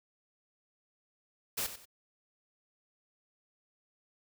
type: noise with echo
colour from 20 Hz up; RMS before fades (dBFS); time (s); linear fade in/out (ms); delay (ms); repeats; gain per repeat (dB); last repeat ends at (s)
white; -34; 1.57-1.67; 10; 93; 2; -11; 1.856
effects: none